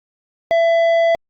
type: tone with tanh clipping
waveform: sine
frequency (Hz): 668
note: E5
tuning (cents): +23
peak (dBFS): -13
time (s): 0.51-1.15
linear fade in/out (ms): 0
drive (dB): 9
effects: Opus 48 kbps